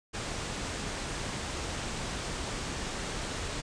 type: low-pass noise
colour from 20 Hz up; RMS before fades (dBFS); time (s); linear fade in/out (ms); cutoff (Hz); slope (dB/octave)
pink; -36; 0.13-3.62; 20; 9100; 48
effects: resampled to 22050 Hz